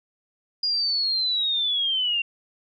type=linear sweep; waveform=sine; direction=down; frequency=4880 to 2744 Hz; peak=-21 dBFS; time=0.63-2.22 s; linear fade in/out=5 ms; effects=none